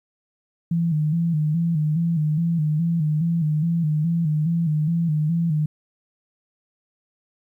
sine tone with vibrato, 160 Hz, D#3, 49 cents sharp, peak -18 dBFS, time 0.71-5.66 s, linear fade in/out 5 ms, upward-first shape square, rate 2.4 Hz, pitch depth 85 cents each way, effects 10-bit

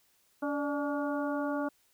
harmonic tone with a mistuned harmonic, 285.6 Hz, D4, 48 cents flat, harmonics 1 / 2 / 3 / 4 / 5, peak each -32 / -35 / -40 / -41 / -41 dBFS, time 0.42-1.69 s, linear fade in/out 10 ms, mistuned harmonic 2, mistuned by +57 cents, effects white hiss -69 dBFS RMS until 1.93 s

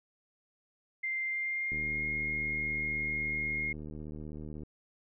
sine tone with pitch glide, 2093 to 2143 Hz, C7 to C7, 0 to +41 cents, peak -31 dBFS, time 1.03-3.73 s, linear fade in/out 10 ms, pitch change +41 cents, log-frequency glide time 1.26-2.05 s
click train, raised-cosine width 3 ms, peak -31 dBFS, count 223, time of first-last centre 1.72-4.633 s, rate 76.2 Hz
effects none

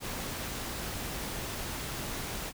pink noise, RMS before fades -37 dBFS, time 0-2.53 s, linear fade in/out 50 ms, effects none

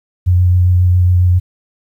sine tone with vibrato, 89.9 Hz, F#2, 49 cents flat, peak -7 dBFS, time 0.26-1.4 s, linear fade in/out 20 ms, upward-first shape triangle, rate 7.4 Hz, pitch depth 20 cents each way, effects 8-bit

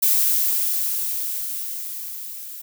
violet noise with level ramp, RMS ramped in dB -17 to -36 dBFS, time 0.02-2.62 s, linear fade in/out 10 ms, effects none

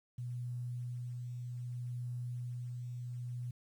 sine tone with tremolo, 122.4 Hz, B2, 15 cents flat, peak -37 dBFS, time 0.18-3.51 s, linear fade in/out 5 ms, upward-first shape sine, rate 0.64 Hz, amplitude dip 25%, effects 11-bit

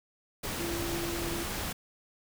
sine tone in noise, 340 Hz, F4, 46 cents flat, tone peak -35 dBFS, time 0.59-1.44 s, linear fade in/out 10 ms, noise pink, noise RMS -35 dBFS, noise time 0.43-1.73 s, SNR -3 dB, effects none

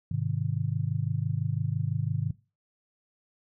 sine chord, Ab major, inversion none, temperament just, 103.83 / 129.78 / 155.74 Hz, Ab2 / C3 / Eb3, 0 / -14 / +2 cents, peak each -31 / -30 / -31 dBFS, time 0.11-2.31 s, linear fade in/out 5 ms, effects noise-tail reverb RT60 0.3 s tail -20 dB re dry

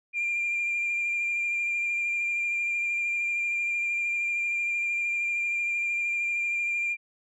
sine tone with vibrato, 2390 Hz, D7, 30 cents sharp, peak -24 dBFS, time 0.13-6.97 s, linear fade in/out 50 ms, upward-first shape sine, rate 13 Hz, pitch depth 17 cents each way, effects tanh soft clip ceiling -22 dBFS

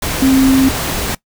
sine tone in noise, 265.8 Hz, C4, 27 cents sharp, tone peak -7 dBFS, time 0.22-0.69 s, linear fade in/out 5 ms, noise pink, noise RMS -19 dBFS, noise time 0.02-1.15 s, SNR +9 dB, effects noise-tail reverb RT60 0.1 s tail -20 dB re dry

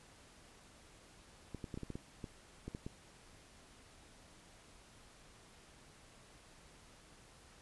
clicks, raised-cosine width 3 ms, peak -30 dBFS, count 11, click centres 1.547 / 1.642 / 1.742 / 1.775 / 1.833 / 1.903 / 1.955 / 2.242 / 2.68 / 2.749 / 2.865 s, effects pink hiss -61 dBFS RMS until 7.61 s + resampled to 24000 Hz

